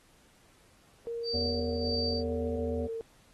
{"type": "tone with pitch glide", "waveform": "sine", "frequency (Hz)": [466.2, 453.7], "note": ["A#4", "A#4"], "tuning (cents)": [0, -47], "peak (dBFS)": -33, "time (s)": [1.07, 3.01], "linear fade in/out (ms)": 0, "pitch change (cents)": -47, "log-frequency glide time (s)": [1.52, 2.35]}
{"type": "tone with tremolo", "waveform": "sine", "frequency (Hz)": 4639, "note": "D8", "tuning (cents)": -22, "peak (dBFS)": -31, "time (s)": [1.23, 2.24], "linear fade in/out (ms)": 50, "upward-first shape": "sine", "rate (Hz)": 1.6, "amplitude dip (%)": 80}
{"type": "harmonic tone", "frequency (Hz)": 81.2, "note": "E2", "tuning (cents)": -26, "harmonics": [1, 3, 5, 7, 9], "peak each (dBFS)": [-35, -35, -46, -38, -48], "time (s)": [1.33, 2.88], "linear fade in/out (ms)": 20}
{"effects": ["pink hiss -63 dBFS RMS until 3.33 s", "AAC 32 kbps"]}